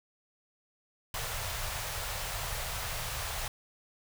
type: band-stop noise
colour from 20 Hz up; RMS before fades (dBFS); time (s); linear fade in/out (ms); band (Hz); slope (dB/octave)
pink; -36; 1.14-3.48; 2; 130 to 560; 24
effects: none